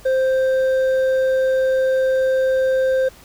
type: tone with hard clipping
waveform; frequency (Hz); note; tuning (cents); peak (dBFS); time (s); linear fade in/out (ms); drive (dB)
triangle; 523.3; C5; 0; -16; 0.05-3.09; 10; 8
effects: added 50 Hz sine -48 dBFS peak until 3.24 s + pink hiss -46 dBFS RMS until 3.24 s